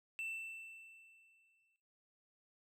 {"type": "tone with exponential decay", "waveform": "triangle", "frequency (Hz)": 2669, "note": "E7", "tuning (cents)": 21, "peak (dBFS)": -37, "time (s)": [0.19, 1.76], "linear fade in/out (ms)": 0, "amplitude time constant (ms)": 340, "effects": ["noise-tail reverb RT60 0.8 s tail -18 dB re dry"]}